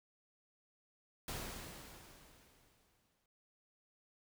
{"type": "noise with exponential decay", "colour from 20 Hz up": "pink", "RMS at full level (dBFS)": -42, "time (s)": [1.28, 3.26], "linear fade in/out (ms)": 2, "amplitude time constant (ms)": 430, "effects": []}